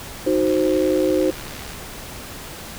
sine chord, C diminished, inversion first, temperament equal, 311.1 / 370 / 523.3 Hz, Eb4 / Gb4 / C5, 0 / 0 / 0 cents, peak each -20 dBFS, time 0.26-1.31 s, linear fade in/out 10 ms
click train, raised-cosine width 0.2 ms, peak -19 dBFS, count 91, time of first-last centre 0.47-1.734 s, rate 71.2 Hz
effects pink hiss -35 dBFS RMS until 2.78 s

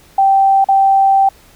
sine tone with dropouts, 780 Hz, G5, 9 cents flat, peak -7 dBFS, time 0.18-1.29 s, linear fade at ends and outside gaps 5 ms, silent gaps 0.644-0.686 s, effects pink hiss -46 dBFS RMS until 1.55 s

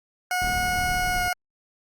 20% pulse tone with pitch glide, 727 to 720.7 Hz, F#5 to F#5, -31 to -46 cents, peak -18 dBFS, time 0.31-1.33 s, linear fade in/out 2 ms, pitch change -15 cents, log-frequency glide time 1.12-1.22 s
click train, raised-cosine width 5 ms, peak -24 dBFS, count 26, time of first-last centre 0.42-1.074 s, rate 38.2 Hz
brown noise, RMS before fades -33 dBFS, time 0.42-1.28 s, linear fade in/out 0 ms
effects Opus 48 kbps

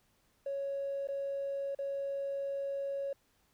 triangle tone with dropouts, 554.4 Hz, C#5, in tune, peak -30 dBFS, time 0.46-3.13 s, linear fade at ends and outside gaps 5 ms, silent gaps 1.073-1.086 / 1.749-1.788 s, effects tanh soft clip ceiling -31 dBFS + pink hiss -72 dBFS RMS until 3.53 s

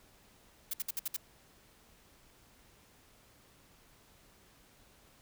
blue noise bursts, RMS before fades -35 dBFS, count 6, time 0.71-1.166 s, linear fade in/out 5 ms, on 26 ms, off 60 ms, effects pink hiss -63 dBFS RMS until 5.21 s

